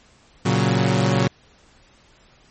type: chord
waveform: sawtooth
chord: F# major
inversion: first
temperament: equal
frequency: 116.54 / 138.59 / 185 Hz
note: A#2 / C#3 / F#3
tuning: 0 / 0 / 0 cents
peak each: -17 dBFS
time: 0.45-1.28 s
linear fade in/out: 10 ms
effects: pink hiss -54 dBFS RMS until 2.5 s + MP3 32 kbps

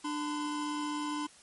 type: tone pair together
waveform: square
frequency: 297.4 / 1017 Hz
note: D4 / C6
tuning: +22 / -50 cents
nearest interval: octave + major sixth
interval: 2128 cents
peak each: -35 / -38 dBFS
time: 0.04-1.27 s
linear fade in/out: 10 ms
effects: white hiss -57 dBFS RMS until 1.42 s + MP3 48 kbps

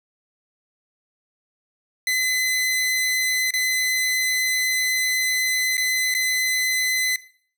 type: tone with dropouts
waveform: sawtooth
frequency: 2026 Hz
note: B6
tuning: 44 cents sharp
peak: -16 dBFS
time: 2.07-7.16 s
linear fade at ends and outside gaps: 2 ms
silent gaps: 3.507-3.537 / 5.77-5.778 / 6.141-6.148 s
effects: noise-tail reverb RT60 0.5 s tail -17 dB re dry

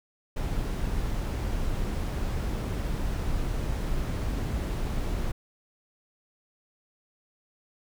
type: noise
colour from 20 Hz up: brown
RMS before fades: -29 dBFS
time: 0.36-5.32 s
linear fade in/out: 10 ms
effects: none

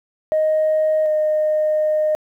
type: tone pair in turn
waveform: sine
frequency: 623 / 614.8 Hz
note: D#5 / D#5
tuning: +2 / -21 cents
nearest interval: unison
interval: 23 cents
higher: first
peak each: -13 / -14 dBFS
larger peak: first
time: 0.32-1.06 / 1.06-2.15 s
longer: second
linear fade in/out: 0 ms
effects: tanh soft clip ceiling -11 dBFS + 9-bit

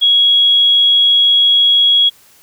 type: tone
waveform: sine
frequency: 3322 Hz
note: G#7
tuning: in tune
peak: -7 dBFS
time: 0.01-2.1 s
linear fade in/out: 20 ms
effects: white hiss -47 dBFS RMS until 2.42 s

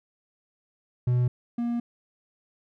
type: tone pair in turn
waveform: triangle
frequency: 123.47 / 237 Hz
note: B2 / A#3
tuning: 0 / +29 cents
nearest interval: major seventh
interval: 1129 cents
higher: second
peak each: -18 / -23 dBFS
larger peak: first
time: 1.07-1.28 / 1.58-1.8 s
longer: second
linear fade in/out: 5 ms
effects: none

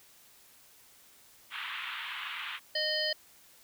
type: band-pass noise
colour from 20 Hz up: white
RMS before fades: -39 dBFS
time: 1.5-2.6 s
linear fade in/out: 50 ms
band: 980 to 3400 Hz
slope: 48 dB/octave
type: harmonic tone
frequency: 615 Hz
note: D#5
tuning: 20 cents flat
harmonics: 1 / 3 / 5 / 7 / 8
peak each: -35 / -35 / -35 / -35 / -35 dBFS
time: 2.75-3.13 s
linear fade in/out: 5 ms
effects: white hiss -59 dBFS RMS until 3.63 s

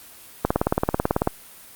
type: click train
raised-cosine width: 1 ms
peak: -4 dBFS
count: 16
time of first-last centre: 0.45-1.274 s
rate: 18.2 Hz
effects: white hiss -45 dBFS RMS until 1.75 s + Opus 32 kbps

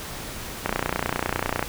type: click train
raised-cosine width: 0.5 ms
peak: -7 dBFS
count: 30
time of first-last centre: 0.66-1.627 s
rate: 30 Hz
effects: pink hiss -35 dBFS RMS until 1.68 s

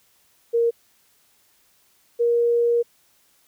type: tone pair in turn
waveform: sine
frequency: 466.6 / 472.3 Hz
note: A#4 / A#4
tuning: +2 / +23 cents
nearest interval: unison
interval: 21 cents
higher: second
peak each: -16 dBFS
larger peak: neither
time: 0.53-0.71 / 2.19-2.83 s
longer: second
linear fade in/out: 20 ms
effects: white hiss -61 dBFS RMS until 3.47 s

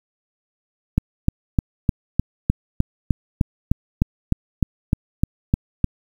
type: click train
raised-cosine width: 5 ms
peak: -3 dBFS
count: 17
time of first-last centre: 0.98-5.843 s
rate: 3.29 Hz
effects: 7-bit

